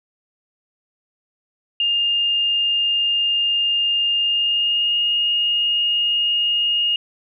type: tone with pitch glide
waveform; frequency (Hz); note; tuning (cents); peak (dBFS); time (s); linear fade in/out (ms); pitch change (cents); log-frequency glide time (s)
sine; 2817 to 2851; F7 to F7; +14 to +35; -16; 1.8-6.96; 2; +21; 4.17-4.99
effects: none